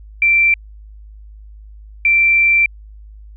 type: tone bursts at uneven times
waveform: sine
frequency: 2349 Hz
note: D7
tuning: in tune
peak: -9 dBFS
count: 2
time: 0.22-0.54 / 2.05-2.66 s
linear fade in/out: 2 ms
effects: added 52 Hz sine -35 dBFS peak until 3.36 s